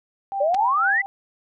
sine tone with tremolo, 788 Hz, G5, 9 cents sharp, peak -22 dBFS, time 0.32-1.06 s, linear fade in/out 0 ms, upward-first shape triangle, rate 4 Hz, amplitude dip 90%
sine exponential sweep, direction up, 554.4 to 2049 Hz, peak -17 dBFS, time 0.4-1.02 s, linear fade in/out 10 ms
clicks, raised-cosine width 0.2 ms, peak -16 dBFS, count 2, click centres 0.544 / 0.548 s
effects none

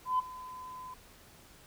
sine tone with ADSR envelope, 1015 Hz, B5, 47 cents sharp, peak -23 dBFS, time 0.05-0.94 s, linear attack 140 ms, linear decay 15 ms, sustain -19 dB, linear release 4 ms, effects tanh soft clip ceiling -21 dBFS + pink hiss -57 dBFS RMS until 1.66 s

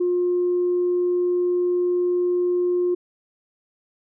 sine tone, 355.9 Hz, F4, 33 cents sharp, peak -17 dBFS, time 0-2.95 s, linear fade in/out 10 ms, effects tanh soft clip ceiling -14 dBFS

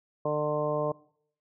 harmonic tone, 150 Hz, D3, 37 cents sharp, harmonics 1 / 2 / 3 / 4 / 5 / 6 / 7, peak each -35 / -37 / -31 / -29 / -40 / -40 / -35 dBFS, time 0.25-0.92 s, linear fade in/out 5 ms, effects noise-tail reverb RT60 0.6 s tail -21 dB re dry

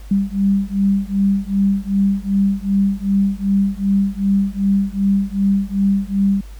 sine beating tone pair, 196 / 198.6 Hz, G3 / G3, 0 / +23 cents, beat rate 2.6 Hz, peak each -17 dBFS, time 0.11-6.41 s, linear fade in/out 5 ms, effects added 50 Hz sine -32 dBFS peak until 6.59 s + pink hiss -48 dBFS RMS until 6.59 s

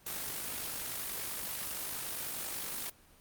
white noise with amplitude modulation, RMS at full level -36 dBFS, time 0.06-2.9 s, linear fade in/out 5 ms, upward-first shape sine, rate 50.4 Hz, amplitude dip 45%, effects pink hiss -61 dBFS RMS until 3.2 s + Opus 24 kbps

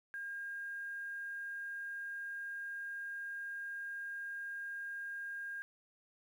sine tone with quantisation, 1614 Hz, G#6, 50 cents flat, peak -40 dBFS, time 0.14-5.62 s, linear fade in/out 0 ms, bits 11, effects none

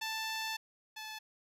10% pulse tone pair in turn, 883 / 868.3 Hz, A5 / A5, +6 / -23 cents, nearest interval unison, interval 29 cents, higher first, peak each -27 / -34 dBFS, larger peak first, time 0.01-0.57 / 0.96-1.19 s, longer first, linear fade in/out 10 ms, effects low-pass 12000 Hz 12 dB/octave

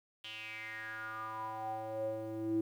square tone with band-pass filter sweep, 110 Hz, A2, in tune, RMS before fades -40 dBFS, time 0.24-2.61 s, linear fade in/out 5 ms, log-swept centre 3100 to 320 Hz, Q 7.3, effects 11-bit

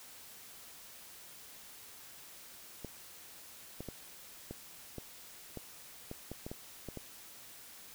clicks, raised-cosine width 2 ms, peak -28 dBFS, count 12, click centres 2.847 / 3.806 / 3.887 / 4.51 / 4.983 / 5.573 / 6.114 / 6.316 / 6.465 / 6.515 / 6.887 / 6.973 s, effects white hiss -53 dBFS RMS until 7.94 s

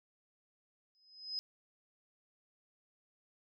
sine tone with exponential growth, 5060 Hz, D#8, 28 cents sharp, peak -33 dBFS, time 0.95-1.39 s, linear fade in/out 0 ms, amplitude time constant 95 ms, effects none

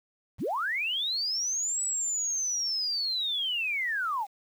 sine linear two-way sweep, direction up then down, 36 to 7920 to 745 Hz, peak -27 dBFS, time 0.38-4.27 s, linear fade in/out 50 ms, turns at 1.83 s, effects 9-bit

